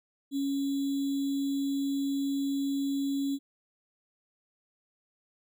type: tone with sample-and-hold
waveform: sine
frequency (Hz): 277.2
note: C#4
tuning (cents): 0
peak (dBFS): -27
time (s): 0.31-3.39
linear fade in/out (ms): 50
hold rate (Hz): 3675
effects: none